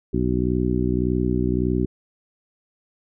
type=harmonic tone; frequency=61.74 Hz; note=B1; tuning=in tune; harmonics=1 / 2 / 3 / 4 / 5 / 6; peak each=-26 / -26 / -26 / -26 / -26 / -26 dBFS; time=0.13-1.86 s; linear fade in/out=10 ms; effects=none